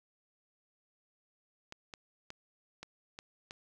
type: clicks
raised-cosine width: 0.2 ms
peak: -27 dBFS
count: 6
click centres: 1.724 / 1.938 / 2.304 / 2.83 / 3.189 / 3.509 s
effects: none